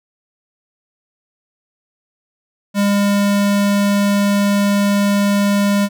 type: tone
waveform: square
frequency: 202 Hz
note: G#3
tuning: 48 cents flat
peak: -13 dBFS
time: 2.74-5.89 s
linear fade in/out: 50 ms
effects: none